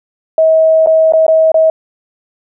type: tone with dropouts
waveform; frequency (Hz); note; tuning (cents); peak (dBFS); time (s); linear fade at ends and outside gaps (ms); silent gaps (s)
sine; 640; D#5; +49; -5; 0.38-1.7; 2; 0.862-0.871 / 1.123-1.135 / 1.266-1.281 / 1.518-1.543
effects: none